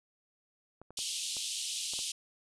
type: clicks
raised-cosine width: 1 ms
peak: -35 dBFS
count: 6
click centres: 0.816 / 0.906 / 0.989 / 1.368 / 1.936 / 1.99 s
type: band-pass noise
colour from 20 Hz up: pink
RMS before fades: -37 dBFS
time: 0.97-2.12 s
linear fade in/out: 5 ms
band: 2900 to 10000 Hz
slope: 48 dB/octave
effects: none